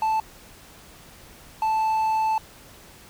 triangle tone pair in turn, 878 / 878 Hz, A5 / A5, -4 / -4 cents, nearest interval unison, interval 0 cents, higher neither, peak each -18 dBFS, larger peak neither, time 0.02-0.2 / 1.62-2.38 s, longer second, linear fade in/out 2 ms, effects pink hiss -48 dBFS RMS until 3.09 s

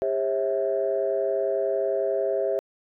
sine tone cluster, 402.2 / 540 / 651 Hz, G4 / C#5 / E5, +44 / -45 / -22 cents, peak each -26 dBFS, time 0.02-2.59 s, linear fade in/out 0 ms, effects tanh soft clip ceiling -14 dBFS

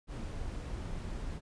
brown noise, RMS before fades -39 dBFS, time 0.07-1.41 s, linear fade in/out 50 ms, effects resampled to 22050 Hz

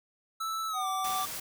square tone with pitch glide, 1316 to 1172.4 Hz, E6 to D6, -3 to -3 cents, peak -32 dBFS, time 0.4-1.26 s, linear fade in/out 10 ms, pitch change -200 cents, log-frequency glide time 0.68-0.87 s
triangle tone, 755 Hz, F#5, 35 cents sharp, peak -31 dBFS, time 0.73-1.26 s, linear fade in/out 50 ms
white noise, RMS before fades -38 dBFS, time 1.04-1.4 s, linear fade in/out 5 ms
effects none

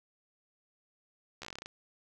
slowing click train, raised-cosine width 0.2 ms, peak -25 dBFS, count 11, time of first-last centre 1.42-1.659 s, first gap 13 ms, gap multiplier 1.13, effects none

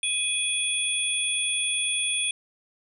sine tone cluster, 2500 / 3372 / 9270 Hz, D#7 / G#7 / D9, +8 / +26 / -24 cents, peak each -28 dBFS, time 0.03-2.31 s, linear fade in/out 2 ms, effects none

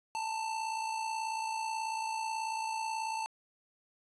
square tone with amplitude modulation, 888 Hz, A5, 16 cents sharp, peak -32 dBFS, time 0.15-3.26 s, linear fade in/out 0 ms, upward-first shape sine, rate 58.3 Hz, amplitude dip 50%, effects resampled to 24000 Hz + 11-bit

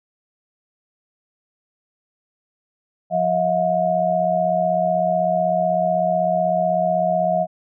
sine tone cluster, 175.7 / 639 / 715 Hz, F3 / D#5 / F5, +11 / +46 / +41 cents, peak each -26 / -19 / -20 dBFS, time 3.1-7.47 s, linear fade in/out 50 ms, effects none

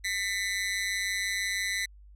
sawtooth tone with amplitude modulation, 1998 Hz, B6, 20 cents sharp, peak -21 dBFS, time 0.04-1.86 s, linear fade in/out 10 ms, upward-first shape sine, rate 194 Hz, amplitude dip 85%, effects added 50 Hz sine -49 dBFS peak until 2.15 s + low-pass 11000 Hz 12 dB/octave

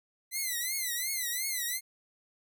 5% pulse tone with vibrato, 2022 Hz, B6, 40 cents sharp, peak -21 dBFS, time 0.31-1.81 s, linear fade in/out 50 ms, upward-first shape triangle, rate 2.8 Hz, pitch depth 150 cents each way, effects none

